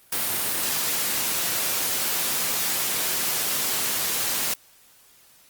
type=high-pass noise; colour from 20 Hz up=white; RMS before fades=-25 dBFS; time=0.12-4.54 s; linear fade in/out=5 ms; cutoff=110 Hz; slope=12 dB/octave; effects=white hiss -55 dBFS RMS until 5.49 s + Opus 32 kbps